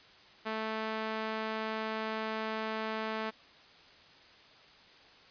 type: tone with band-pass filter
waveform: sawtooth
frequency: 219.4 Hz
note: A3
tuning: 5 cents flat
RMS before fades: -36 dBFS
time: 0.45-3.31 s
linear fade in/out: 20 ms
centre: 1400 Hz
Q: 0.57
effects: white hiss -57 dBFS RMS until 5.3 s + resampled to 11025 Hz